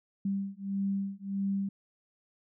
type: beating tone pair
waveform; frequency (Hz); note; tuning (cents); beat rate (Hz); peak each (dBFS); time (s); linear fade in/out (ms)
sine; 196 / 197.6; G3 / G3; 0 / +14; 1.6; -33 / -33; 0.25-1.69; 5
effects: none